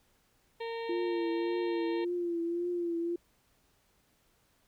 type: harmonic tone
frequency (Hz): 459.3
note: A#4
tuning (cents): -26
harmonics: 1 / 2 / 4 / 5 / 6 / 7 / 8 / 9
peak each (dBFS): -36 / -42 / -48 / -50 / -52 / -53 / -54 / -55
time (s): 0.6-2.05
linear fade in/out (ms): 10
type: tone with vibrato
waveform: sine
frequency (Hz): 344.3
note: F4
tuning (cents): -25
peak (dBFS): -30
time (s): 0.89-3.16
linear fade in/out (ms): 5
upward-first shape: triangle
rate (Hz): 1.8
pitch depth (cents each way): 51
effects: pink hiss -70 dBFS RMS until 4.67 s